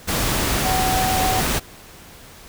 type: tone in noise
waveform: sine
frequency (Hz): 750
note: F#5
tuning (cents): +23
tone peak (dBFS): -20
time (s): 0.64-1.41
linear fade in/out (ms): 20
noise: pink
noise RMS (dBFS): -21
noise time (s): 0.07-1.6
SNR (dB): -2
effects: pink hiss -43 dBFS RMS until 2.48 s